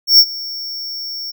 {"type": "tone with ADSR envelope", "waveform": "square", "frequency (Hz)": 5470, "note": "F8", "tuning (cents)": -37, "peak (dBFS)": -3, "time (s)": [0.07, 1.32], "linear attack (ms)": 120, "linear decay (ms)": 57, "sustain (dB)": -21, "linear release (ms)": 20, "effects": []}